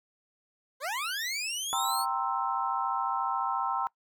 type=linear sweep; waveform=20% pulse; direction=up; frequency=490 to 4500 Hz; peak=-26 dBFS; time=0.8-2.06 s; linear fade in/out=50 ms
type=chord; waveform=sine; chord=C dominant seventh; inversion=second; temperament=equal; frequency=784 / 932.3 / 1046.5 / 1318.5 Hz; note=G5 / Bb5 / C6 / E6; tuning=0 / 0 / 0 / 0 cents; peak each=-33 dBFS; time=1.73-3.87 s; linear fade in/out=0 ms
effects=noise-tail reverb RT60 0.1 s tail -22 dB re dry